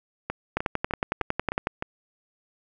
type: two click trains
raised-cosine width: 0.5 ms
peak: -9 / -13 dBFS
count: 13 / 6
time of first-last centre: 0.57-1.671 / 0.3-1.824 s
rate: 10.9 / 3.28 Hz
effects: none